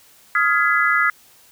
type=chord; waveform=sine; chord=F half-diminished seventh; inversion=third; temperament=just; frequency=1257.2 / 1396.9 / 1676.3 / 2012 Hz; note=Eb6 / F6 / Ab6 / Cb7; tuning=+18 / 0 / +16 / +32 cents; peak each=-20 dBFS; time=0.35-1.1 s; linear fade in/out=2 ms; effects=white hiss -51 dBFS RMS until 1.51 s